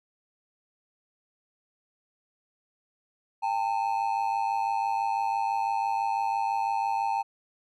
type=ring-modulated tone; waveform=triangle; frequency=850 Hz; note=G#5; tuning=40 cents sharp; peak=-20 dBFS; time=3.42-7.23 s; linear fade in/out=20 ms; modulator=53 Hz; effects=none